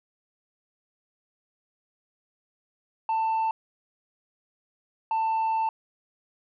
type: tone pair in turn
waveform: sine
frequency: 890 / 890 Hz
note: A5 / A5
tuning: +20 / +20 cents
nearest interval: unison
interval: 0 cents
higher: neither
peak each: -20 dBFS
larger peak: neither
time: 3.09-3.51 / 5.11-5.69 s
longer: second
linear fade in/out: 2 ms
effects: tanh soft clip ceiling -22 dBFS